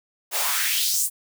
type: noise with high-pass filter sweep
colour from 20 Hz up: white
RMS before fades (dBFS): -23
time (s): 0.31-1.1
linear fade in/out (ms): 50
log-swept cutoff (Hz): 520 to 9700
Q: 2.3
effects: none